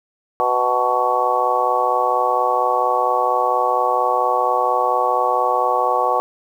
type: harmonic tone with a mistuned harmonic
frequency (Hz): 124.3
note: B2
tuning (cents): +12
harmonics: 3 / 4 / 5 / 6 / 7 / 8 / 9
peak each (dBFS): -29 / -22 / -25 / -21 / -22 / -30 / -20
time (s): 0.4-6.2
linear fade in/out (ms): 0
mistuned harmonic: 8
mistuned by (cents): -71
effects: 8-bit